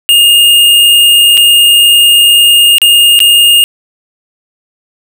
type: tone with dropouts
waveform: square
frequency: 2833 Hz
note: F7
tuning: 24 cents sharp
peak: -3 dBFS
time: 0.09-3.64 s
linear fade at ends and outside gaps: 0 ms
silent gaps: 1.372-1.376 / 2.783-2.817 / 3.191-3.203 s
effects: none